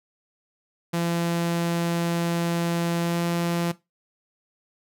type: tone with pitch glide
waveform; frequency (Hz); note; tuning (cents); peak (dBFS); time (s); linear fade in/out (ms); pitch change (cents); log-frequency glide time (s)
sawtooth; 170 to 171.08; F3 to F3; -46 to -35; -19; 0.93-3.72; 10; +11; 3.01-3.2
effects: noise-tail reverb RT60 0.2 s tail -17 dB re dry